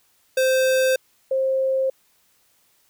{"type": "tone pair in turn", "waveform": ["square", "sine"], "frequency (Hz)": [521, 529.8], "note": ["C5", "C5"], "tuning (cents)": [-7, 22], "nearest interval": "unison", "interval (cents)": 29, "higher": "second", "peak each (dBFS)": [-17, -18], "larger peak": "first", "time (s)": [[0.37, 0.96], [1.31, 1.9]], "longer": "neither", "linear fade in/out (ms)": 5, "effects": ["white hiss -62 dBFS RMS until 2.89 s"]}